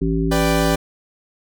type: harmonic tone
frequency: 55 Hz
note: A1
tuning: in tune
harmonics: 1 / 3 / 5 / 7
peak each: -22 / -21 / -22 / -24 dBFS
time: 0.01-0.76 s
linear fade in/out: 10 ms
type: chord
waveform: sawtooth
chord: G major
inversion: first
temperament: equal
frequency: 493.9 / 587.3 / 784 Hz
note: B4 / D5 / G5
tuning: 0 / 0 / 0 cents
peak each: -20 / -18 / -21 dBFS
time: 0.31-0.76 s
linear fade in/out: 10 ms
effects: none